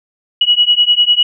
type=beating tone pair; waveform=sine; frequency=2914 / 2924 Hz; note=F#7 / F#7; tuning=-27 / -21 cents; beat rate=10 Hz; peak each=-11 dBFS; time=0.41-1.23 s; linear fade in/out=5 ms; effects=none